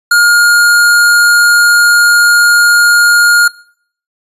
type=tone; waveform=square; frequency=1421 Hz; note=F6; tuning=30 cents sharp; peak=-5 dBFS; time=0.11-3.48 s; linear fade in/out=5 ms; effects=noise-tail reverb RT60 0.6 s tail -23 dB re dry + resampled to 32000 Hz